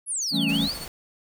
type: exponential two-way sweep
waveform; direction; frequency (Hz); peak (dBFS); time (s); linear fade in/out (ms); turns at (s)
sine; down then up; 11175 to 2489 to 5170; -25; 0.06-0.75; 50; 0.49
type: tone with tremolo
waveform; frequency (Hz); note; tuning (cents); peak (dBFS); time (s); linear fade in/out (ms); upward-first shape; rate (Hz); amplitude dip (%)
sawtooth; 4435; C#8; 0; -31; 0.21-0.87; 20; sine; 15; 75
type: chord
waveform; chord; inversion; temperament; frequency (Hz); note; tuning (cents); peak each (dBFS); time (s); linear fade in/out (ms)
triangle; A dominant seventh; second; equal; 164.81 / 196 / 220 / 277.2; E3 / G3 / A3 / C#4; 0 / 0 / 0 / 0; -27 / -27 / -26 / -24; 0.31-0.69; 50
type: noise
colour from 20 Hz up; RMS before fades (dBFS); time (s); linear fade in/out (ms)
pink; -38; 0.49-0.88; 2
effects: none